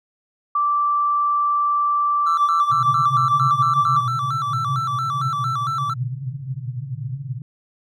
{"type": "tone", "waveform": "sine", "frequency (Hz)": 1169, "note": "D6", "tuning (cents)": -8, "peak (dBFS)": -16, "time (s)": [0.55, 4.01], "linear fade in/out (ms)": 5}
{"type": "tone with vibrato", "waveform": "triangle", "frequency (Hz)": 1243, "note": "D#6", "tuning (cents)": -2, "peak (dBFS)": -19, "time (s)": [2.26, 5.94], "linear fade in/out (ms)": 10, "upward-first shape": "square", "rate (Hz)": 4.4, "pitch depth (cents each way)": 120}
{"type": "band-pass noise", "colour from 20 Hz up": "white", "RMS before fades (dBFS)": -28, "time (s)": [2.7, 7.42], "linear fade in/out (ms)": 2, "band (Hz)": [120, 140], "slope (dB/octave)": 96}
{"effects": []}